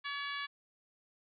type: harmonic tone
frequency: 568 Hz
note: C#5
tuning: 42 cents sharp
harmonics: 2 / 3 / 4 / 5 / 6 / 7 / 8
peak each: -42 / -41 / -44 / -48 / -45 / -51 / -54 dBFS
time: 0.04-0.47 s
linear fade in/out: 20 ms
effects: none